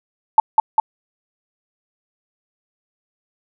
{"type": "tone with echo", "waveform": "sine", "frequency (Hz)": 880, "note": "A5", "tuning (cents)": 0, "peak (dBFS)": -5, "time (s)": [0.38, 0.4], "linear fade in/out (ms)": 2, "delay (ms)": 200, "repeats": 2, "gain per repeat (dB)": -2, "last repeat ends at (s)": 0.8, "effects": []}